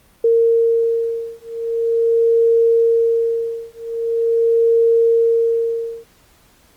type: beating tone pair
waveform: sine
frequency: 460 / 460.43 Hz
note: A#4 / A#4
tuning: -23 / -21 cents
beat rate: 0.43 Hz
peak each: -16 dBFS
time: 0.24-6.04 s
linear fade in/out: 5 ms
effects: pink hiss -53 dBFS RMS until 6.76 s + Opus 32 kbps